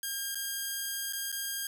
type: tone with dropouts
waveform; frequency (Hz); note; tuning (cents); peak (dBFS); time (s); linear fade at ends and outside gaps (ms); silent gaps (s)
5% pulse; 1613; G6; +49; -22; 0.03-1.67; 2; 0.347-0.354 / 1.126-1.132 / 1.318-1.325
effects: none